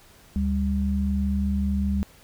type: tone pair together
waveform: sine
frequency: 73.42 / 198.63 Hz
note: D2 / G3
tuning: 0 / +23 cents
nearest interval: octave + perfect fourth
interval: 1723 cents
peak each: -24 dBFS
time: 0.36-2.03 s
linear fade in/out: 0 ms
effects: pink hiss -53 dBFS RMS until 2.23 s